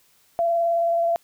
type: tone with vibrato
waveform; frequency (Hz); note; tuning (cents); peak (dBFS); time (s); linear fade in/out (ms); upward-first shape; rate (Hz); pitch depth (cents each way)
sine; 678; E5; +49; -18; 0.39-1.16; 0; triangle; 19; 21
effects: white hiss -60 dBFS RMS until 1.23 s